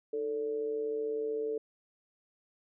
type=tone with amplitude modulation; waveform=sine; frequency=442 Hz; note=A4; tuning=8 cents sharp; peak=-28 dBFS; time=0.13-1.58 s; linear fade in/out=5 ms; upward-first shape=sine; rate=133 Hz; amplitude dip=60%; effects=none